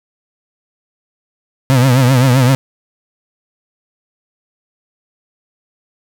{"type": "tone with vibrato", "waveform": "35% pulse", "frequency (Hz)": 128.6, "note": "C3", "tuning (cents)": -30, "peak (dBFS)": -6, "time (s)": [1.7, 2.55], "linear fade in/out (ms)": 0, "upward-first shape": "triangle", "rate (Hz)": 7.7, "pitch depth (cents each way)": 130, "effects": []}